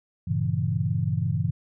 sine chord, G diminished seventh, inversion none, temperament equal, 98 / 116.54 / 138.59 / 164.81 Hz, G2 / Bb2 / Db3 / Fb3, 0 / 0 / 0 / 0 cents, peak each -28 dBFS, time 0.27-1.51 s, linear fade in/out 10 ms, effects none

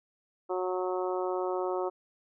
harmonic tone, 183.5 Hz, F#3, 14 cents flat, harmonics 2 / 3 / 4 / 5 / 6 / 7, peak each -31 / -35 / -37 / -39 / -41 / -42 dBFS, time 0.49-1.9 s, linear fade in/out 20 ms, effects none

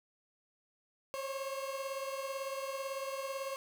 30% pulse beating tone pair, 537 / 555 Hz, C5 / C#5, +45 / +2 cents, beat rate 18 Hz, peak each -36 / -40 dBFS, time 1.14-3.56 s, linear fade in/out 0 ms, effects none

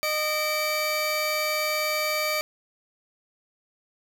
25% pulse tone pair together, 613 / 2313 Hz, D#5 / D7, -26 / -27 cents, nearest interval octave + major seventh, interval 2299 cents, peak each -23 dBFS, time 0.03-2.41 s, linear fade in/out 0 ms, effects none

